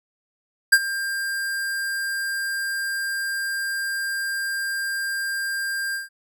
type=tone with ADSR envelope; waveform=square; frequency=1596 Hz; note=G6; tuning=31 cents sharp; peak=-9 dBFS; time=0.72-6.09 s; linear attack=11 ms; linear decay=51 ms; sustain=-16 dB; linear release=150 ms; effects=none